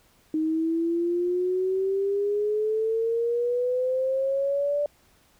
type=exponential sweep; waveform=sine; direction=up; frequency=311.1 to 587.3 Hz; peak=-22 dBFS; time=0.34-4.86 s; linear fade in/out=2 ms; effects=pink hiss -61 dBFS RMS until 5.39 s